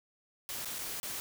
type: noise with dropouts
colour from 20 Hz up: white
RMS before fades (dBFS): -39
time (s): 0.49-1.2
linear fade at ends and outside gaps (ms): 0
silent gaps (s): 0.648-0.656 / 0.785-0.789 / 1-1.03
effects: none

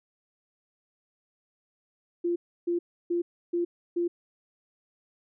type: tone bursts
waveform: sine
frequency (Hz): 346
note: F4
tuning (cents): -16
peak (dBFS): -24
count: 5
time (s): 2.24-4.08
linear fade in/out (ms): 10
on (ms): 120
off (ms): 310
effects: none

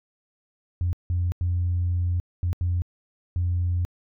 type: tone bursts at uneven times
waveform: sine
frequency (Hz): 88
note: F2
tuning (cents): +14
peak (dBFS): -20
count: 6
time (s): 0.81-0.93 / 1.1-1.32 / 1.41-2.2 / 2.43-2.53 / 2.61-2.82 / 3.36-3.85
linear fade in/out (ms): 0
effects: tanh soft clip ceiling -17 dBFS

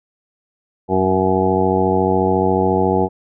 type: harmonic tone with a mistuned harmonic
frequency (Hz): 94.1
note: F#2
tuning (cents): +30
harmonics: 1 / 2 / 3 / 4 / 5 / 7 / 8 / 9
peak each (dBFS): -24 / -21 / -23 / -19 / -20 / -24 / -24 / -21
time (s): 0.88-3.09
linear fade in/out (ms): 50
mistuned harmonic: 1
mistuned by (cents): -46
effects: none

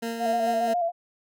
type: tone with tremolo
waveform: 20% pulse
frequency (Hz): 230.2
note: A#3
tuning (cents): -22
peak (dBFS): -23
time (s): 0.02-0.74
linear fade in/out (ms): 10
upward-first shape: sine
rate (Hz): 4.7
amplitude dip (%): 35
type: tone with vibrato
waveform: sine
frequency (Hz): 690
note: F5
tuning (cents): -21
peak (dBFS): -22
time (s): 0.19-0.92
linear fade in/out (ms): 50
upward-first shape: square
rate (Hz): 7.2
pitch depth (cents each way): 42
effects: none

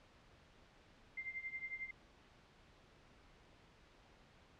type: tone with tremolo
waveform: sine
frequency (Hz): 2093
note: C7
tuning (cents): 0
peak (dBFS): -39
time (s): 1.17-1.91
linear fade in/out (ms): 5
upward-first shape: triangle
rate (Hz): 11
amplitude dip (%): 90
effects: pink hiss -65 dBFS RMS until 4.59 s + low-pass 4000 Hz 12 dB/octave

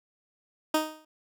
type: tone with exponential decay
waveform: 15% pulse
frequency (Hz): 311.1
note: D#4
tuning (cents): 0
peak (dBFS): -14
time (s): 0.74-1.05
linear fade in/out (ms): 5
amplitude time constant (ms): 67
effects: none

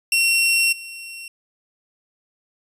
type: tone with level steps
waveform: sawtooth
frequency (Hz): 2728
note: F7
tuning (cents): -41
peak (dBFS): -12 / -30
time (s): 0.12-1.28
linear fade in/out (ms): 2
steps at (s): 0.72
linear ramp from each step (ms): 10
effects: resampled to 32000 Hz

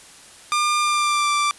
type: tone with pitch glide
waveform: sawtooth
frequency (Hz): 1200 to 1174.6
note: D6 to D6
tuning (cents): +37 to 0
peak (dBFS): -14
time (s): 0.52-1.51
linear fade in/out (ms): 0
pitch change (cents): -37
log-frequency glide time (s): 0.8-1.3
effects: white hiss -45 dBFS RMS until 1.58 s + resampled to 24000 Hz

